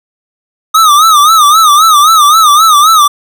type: tone with vibrato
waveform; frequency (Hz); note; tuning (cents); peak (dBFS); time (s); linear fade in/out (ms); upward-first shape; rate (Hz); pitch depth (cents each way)
square; 1238; D#6; -9; -3; 0.74-3.08; 10; sine; 3.8; 120
effects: none